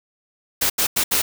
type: noise bursts at uneven times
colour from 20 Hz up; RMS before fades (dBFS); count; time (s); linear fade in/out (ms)
white; -19; 4; 0.61-0.7 / 0.78-0.87 / 0.96-1.04 / 1.11-1.22; 10
effects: none